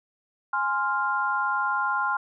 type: chord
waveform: sine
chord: F minor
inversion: first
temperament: equal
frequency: 830.6 / 1046.5 / 1396.9 Hz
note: Ab5 / C6 / F6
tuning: 0 / 0 / 0 cents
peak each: -29 / -27 / -26 dBFS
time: 0.53-2.17 s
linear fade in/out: 5 ms
effects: none